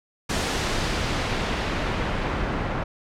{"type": "noise with low-pass filter sweep", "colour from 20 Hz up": "pink", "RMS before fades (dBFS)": -26, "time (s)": [0.29, 2.84], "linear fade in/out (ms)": 10, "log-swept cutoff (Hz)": [7600, 1600], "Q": 0.73, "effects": []}